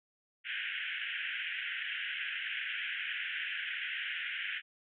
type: band-pass noise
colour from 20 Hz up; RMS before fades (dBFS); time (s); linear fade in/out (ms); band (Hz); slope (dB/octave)
pink; -38; 0.44-4.62; 50; 1500 to 3200; 96
effects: none